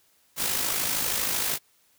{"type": "noise with amplitude modulation", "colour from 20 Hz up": "white", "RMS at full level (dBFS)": -25, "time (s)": [0.36, 1.59], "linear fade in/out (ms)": 50, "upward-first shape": "sine", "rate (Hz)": 52.9, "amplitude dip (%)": 45, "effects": ["white hiss -64 dBFS RMS until 1.98 s"]}